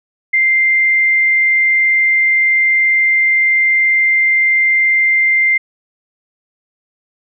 sine tone, 2093 Hz, C7, in tune, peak -9 dBFS, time 0.33-5.58 s, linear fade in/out 10 ms, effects none

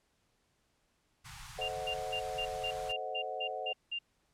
pink band-stop noise, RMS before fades -48 dBFS, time 1.24-2.93 s, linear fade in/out 20 ms, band 170 to 780 Hz, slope 96 dB/octave
sine chord, A diminished seventh, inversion none, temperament equal, 440 / 523.3 / 622.3 / 740 Hz, A4 / C5 / Eb5 / Gb5, 0 / 0 / 0 / 0 cents, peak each -44 / -42 / -43 / -39 dBFS, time 1.58-3.73 s, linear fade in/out 10 ms
sine tone bursts, 2794 Hz, F7, in tune, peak -34 dBFS, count 10, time 1.61-3.99 s, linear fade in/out 10 ms, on 76 ms, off 180 ms
effects pink hiss -75 dBFS RMS until 4.33 s + low-pass 10000 Hz 12 dB/octave

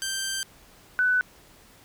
10% pulse / sine tone pair in turn, 1568 / 1495.7 Hz, G6 / F#6, 0 / +18 cents, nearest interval minor second, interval 82 cents, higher first, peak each -19 dBFS, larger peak neither, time 0.02-0.43 / 0.99-1.21 s, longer first, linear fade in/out 0 ms, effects pink hiss -54 dBFS RMS until 1.84 s

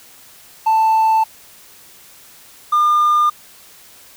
triangle tone pair in turn, 884 / 1206.5 Hz, A5 / D6, +8 / +46 cents, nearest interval perfect fourth, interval 538 cents, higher second, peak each -8 dBFS, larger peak neither, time 0.66-1.24 / 2.72-3.3 s, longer neither, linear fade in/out 10 ms, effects tanh soft clip ceiling -6 dBFS + white hiss -44 dBFS RMS until 4.16 s

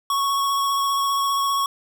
square tone with vibrato, 1108.7 Hz, C#6, in tune, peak -20 dBFS, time 0.1-1.66 s, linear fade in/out 2 ms, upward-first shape triangle, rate 15 Hz, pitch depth 19 cents each way, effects 10-bit

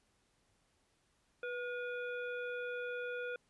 harmonic tone with a mistuned harmonic, 490.8 Hz, B4, 11 cents flat, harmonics 1 / 3 / 5 / 7, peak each -40 / -42 / -50 / -58 dBFS, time 1.43-3.36 s, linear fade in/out 2 ms, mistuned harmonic 3, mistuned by -42 cents, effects pink hiss -75 dBFS RMS until 3.49 s + resampled to 24000 Hz

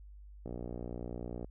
click train, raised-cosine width 2 ms, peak -28 dBFS, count 60, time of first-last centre 0.46-1.445 s, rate 59.9 Hz, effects added 50 Hz sine -49 dBFS peak until 1.5 s

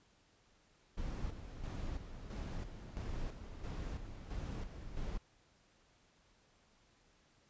brown noise with tremolo, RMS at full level -41 dBFS, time 0.97-5.18 s, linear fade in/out 10 ms, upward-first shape square, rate 1.5 Hz, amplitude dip 55%, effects pink hiss -70 dBFS RMS until 7.49 s + resampled to 16000 Hz

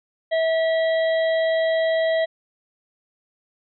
harmonic tone, 649 Hz, E5, 27 cents flat, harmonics 1 / 3 / 5 / 6, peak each -18 / -28 / -35 / -38 dBFS, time 0.31-2.26 s, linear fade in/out 20 ms, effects none

